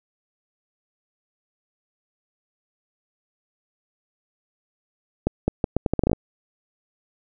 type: accelerating click train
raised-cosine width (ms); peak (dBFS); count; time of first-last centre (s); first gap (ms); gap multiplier
2; -6; 12; 5.27-6.132; 210; 0.77
effects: none